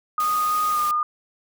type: tone with pitch glide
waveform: sine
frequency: 1238 to 1216.7 Hz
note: D#6 to D#6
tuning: -9 to -39 cents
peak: -19 dBFS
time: 0.18-1.03 s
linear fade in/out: 2 ms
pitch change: -30 cents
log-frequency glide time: 0.71-0.79 s
type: noise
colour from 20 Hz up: white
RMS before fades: -34 dBFS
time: 0.2-0.91 s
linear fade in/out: 0 ms
effects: none